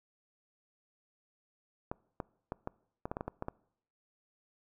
clicks, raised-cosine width 1 ms, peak -22 dBFS, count 11, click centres 1.915 / 2.202 / 2.521 / 2.674 / 3.055 / 3.115 / 3.169 / 3.209 / 3.28 / 3.424 / 3.484 s, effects noise-tail reverb RT60 0.7 s tail -24 dB re dry

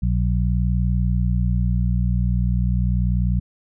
harmonic tone, 60.3 Hz, B1, 41 cents flat, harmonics 1 / 2 / 3, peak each -19 / -22 / -24 dBFS, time 0.02-3.4 s, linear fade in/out 10 ms, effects none

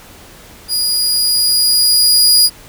sawtooth tone with level ramp, 4887 Hz, D#8, 32 cents flat, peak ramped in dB -11 to -3 dBFS, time 0.68-2.5 s, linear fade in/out 50 ms, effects pink hiss -39 dBFS RMS until 2.68 s

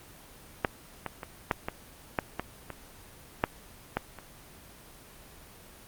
clicks, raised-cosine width 0.5 ms, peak -8 / -17 / -22 / -9 / -15 / -10 / -14 / -22 / -7 / -12 / -29 dBFS, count 11, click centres 0.648 / 1.063 / 1.232 / 1.512 / 1.685 / 2.188 / 2.396 / 2.703 / 3.439 / 3.97 / 4.187 s, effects pink hiss -51 dBFS RMS until 5.87 s + Opus 24 kbps

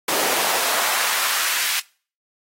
pink noise with high-pass filter sweep, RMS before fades -22 dBFS, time 0.08-1.8 s, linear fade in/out 5 ms, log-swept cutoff 440 to 1900 Hz, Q 1, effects noise-tail reverb RT60 0.4 s tail -23 dB re dry + AAC 48 kbps

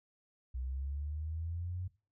sine linear sweep, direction up, 61.74 to 92.5 Hz, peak -36 dBFS, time 0.54-1.88 s, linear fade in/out 10 ms, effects noise-tail reverb RT60 0.3 s tail -17 dB re dry

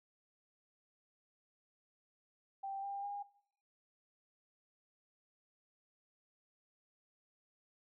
sine tone with pitch steps, 784 / 797.2 / 810.7 Hz, G5 / G5 / G#5, 0 / +29 / -42 cents, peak -39 dBFS, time 2.63-3.23 s, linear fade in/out 10 ms, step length 200 ms, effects noise-tail reverb RT60 0.6 s tail -19 dB re dry

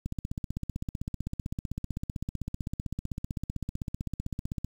click train, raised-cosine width 5 ms, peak -20 dBFS, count 73, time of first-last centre 0.06-4.646 s, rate 15.7 Hz, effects 8-bit

